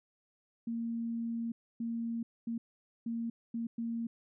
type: tone bursts at uneven times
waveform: sine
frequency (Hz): 231.2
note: A#3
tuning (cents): -14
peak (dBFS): -33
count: 6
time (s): 0.67-1.52 / 1.8-2.23 / 2.47-2.58 / 3.06-3.3 / 3.54-3.67 / 3.78-4.07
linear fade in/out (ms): 5
effects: none